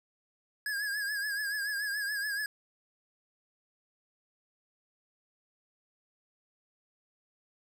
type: tone with vibrato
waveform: square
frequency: 1661.2 Hz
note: G#6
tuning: in tune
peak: -32 dBFS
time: 0.66-2.46 s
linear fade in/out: 2 ms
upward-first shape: triangle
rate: 7 Hz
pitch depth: 82 cents each way
effects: none